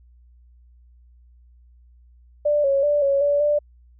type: tone with pitch steps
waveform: sine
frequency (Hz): 590 / 551 / 586 / 555 / 576 / 590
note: D5 / C#5 / D5 / C#5 / D5 / D5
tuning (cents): +8 / -11 / -4 / +2 / -34 / +8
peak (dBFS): -16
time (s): 2.45-3.59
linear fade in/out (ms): 10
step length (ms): 190
effects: added 60 Hz sine -49 dBFS peak until 3.99 s